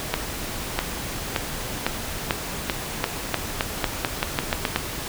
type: accelerating click train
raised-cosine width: 0.3 ms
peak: -4 dBFS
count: 16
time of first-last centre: 0.14-4.761 s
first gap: 650 ms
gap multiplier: 0.88
effects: pink hiss -31 dBFS RMS until 5.08 s